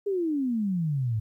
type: exponential sweep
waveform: sine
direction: down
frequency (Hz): 415.3 to 104.9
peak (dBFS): -24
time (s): 0.06-1.2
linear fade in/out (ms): 10
effects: 11-bit